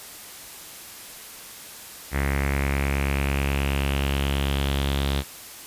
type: tone with low-pass filter sweep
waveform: sawtooth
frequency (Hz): 69.3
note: C#2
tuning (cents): 0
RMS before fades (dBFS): -24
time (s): 2.11-5.24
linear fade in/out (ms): 50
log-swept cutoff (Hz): 2000 to 3700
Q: 4.4
effects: white hiss -41 dBFS RMS until 5.66 s + resampled to 32000 Hz